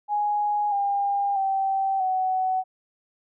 sine tone with pitch steps, 830.6 / 802.8 / 775.9 / 749.9 Hz, G#5 / G5 / G5 / F#5, 0 / +41 / -18 / +23 cents, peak -21 dBFS, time 0.08-2.64 s, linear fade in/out 50 ms, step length 640 ms, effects none

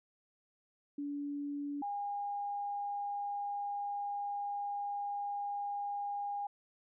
sine tone pair in turn, 287.2 / 812.3 Hz, D4 / G#5, -39 / -39 cents, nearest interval octave + tritone, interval 1800 cents, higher second, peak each -36 / -35 dBFS, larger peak second, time 0.98-1.82 / 1.82-6.47 s, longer second, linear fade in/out 5 ms, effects none

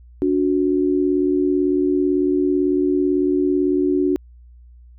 sine tone pair together, 288.1 / 366.1 Hz, D4 / F#4, -33 / -18 cents, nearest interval major third, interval 415 cents, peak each -18 dBFS, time 0.22-4.16 s, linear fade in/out 0 ms, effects added 60 Hz sine -42 dBFS peak until 4.98 s

